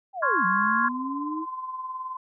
sine linear two-way sweep, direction down then up, 807 to 180 to 325.9 Hz, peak -29 dBFS, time 0.13-1.46 s, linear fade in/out 50 ms, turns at 0.45 s
sine chord, Db major seventh, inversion third, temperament equal, 1046.5 / 1108.7 / 1396.9 / 1661.2 Hz, C6 / Db6 / F6 / Ab6, 0 / 0 / 0 / 0 cents, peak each -25 / -26 / -27 / -26 dBFS, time 0.22-0.89 s, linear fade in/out 10 ms
sine tone with tremolo, 1031 Hz, C6, 26 cents flat, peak -29 dBFS, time 0.84-2.17 s, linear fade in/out 5 ms, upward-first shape sine, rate 19 Hz, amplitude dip 50%
effects none

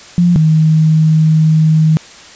sine tone pair in turn, 174.61 / 157.32 Hz, F3 / D#3, 0 / +19 cents, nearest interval major second, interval 181 cents, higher first, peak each -6 dBFS, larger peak neither, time 0.18-0.36 / 0.36-1.97 s, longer second, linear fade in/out 0 ms, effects white hiss -36 dBFS RMS until 2.35 s + resampled to 16000 Hz

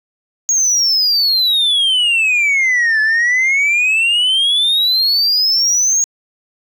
sine exponential two-way sweep, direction down then up, 6645 to 1720 to 6645 Hz, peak -8 dBFS, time 0.49-6.04 s, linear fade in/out 0 ms, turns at 3.01 s, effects tanh soft clip ceiling -10 dBFS

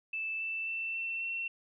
sine tone with pitch steps, 2637 / 2655 / 2674 / 2692 / 2711 Hz, E7 / E7 / E7 / E7 / E7, 0 / +12 / +24 / +36 / +48 cents, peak -33 dBFS, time 0.13-1.48 s, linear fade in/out 5 ms, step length 270 ms, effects none

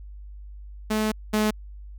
sawtooth tone pair in turn, 215.8 / 213.8 Hz, A3 / A3, -33 / -49 cents, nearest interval unison, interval 16 cents, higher first, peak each -18 / -16 dBFS, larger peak second, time 0.9-1.12 / 1.33-1.51 s, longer first, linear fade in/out 10 ms, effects added 50 Hz sine -38 dBFS peak until 1.98 s

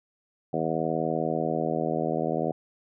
harmonic tone, 80.4 Hz, E2, 43 cents flat, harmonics 2 / 3 / 4 / 5 / 6 / 7 / 8 / 9, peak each -33 / -33 / -33 / -33 / -33 / -33 / -33 / -33 dBFS, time 0.53-2.52 s, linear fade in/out 5 ms, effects none

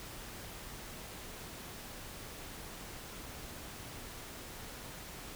silence, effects pink hiss -47 dBFS RMS until 5.35 s

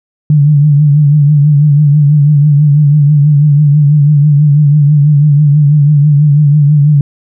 sine tone with vibrato, 146.83 Hz, D3, in tune, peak -3 dBFS, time 0.3-7.01 s, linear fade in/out 2 ms, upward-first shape triangle, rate 6.1 Hz, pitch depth 78 cents each way, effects none

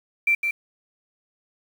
sine tone with echo, 2349 Hz, D7, in tune, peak -16 dBFS, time 0.27-0.35 s, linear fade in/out 5 ms, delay 160 ms, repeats 1, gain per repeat -5 dB, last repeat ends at 0.51 s, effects 7-bit

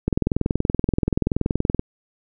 click train, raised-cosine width 3 ms, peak -6 dBFS, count 37, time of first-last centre 0.08-1.794 s, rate 21 Hz, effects none

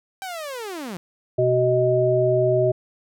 sawtooth linear sweep, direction down, 784 to 162.9 Hz, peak -26 dBFS, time 0.22-0.97 s, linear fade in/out 0 ms
harmonic tone, 125.3 Hz, B2, 25 cents sharp, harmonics 1 / 3 / 5, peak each -23 / -20 / -19 dBFS, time 1.38-2.72 s, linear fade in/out 10 ms
effects none

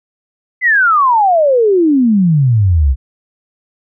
sine exponential sweep, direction down, 2060 to 61.74 Hz, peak -7 dBFS, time 0.61-2.96 s, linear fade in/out 50 ms, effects none

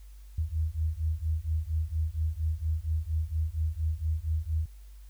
sine beating tone pair, 77.2 / 81.5 Hz, D#2 / E2, -13 / -19 cents, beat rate 4.3 Hz, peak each -30 dBFS, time 0.38-4.66 s, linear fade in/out 5 ms, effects added 50 Hz sine -45 dBFS peak until 5.09 s + white hiss -64 dBFS RMS until 5.09 s

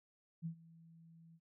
sine tone with ADSR envelope, 164.81 Hz, E3, in tune, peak -37 dBFS, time 0.42-1.4 s, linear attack 37 ms, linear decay 90 ms, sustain -21 dB, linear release 56 ms, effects none

